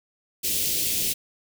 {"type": "band-stop noise", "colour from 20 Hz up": "white", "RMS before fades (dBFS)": -25, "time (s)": [0.43, 1.14], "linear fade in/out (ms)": 20, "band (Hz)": [460, 2600], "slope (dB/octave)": 24, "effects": []}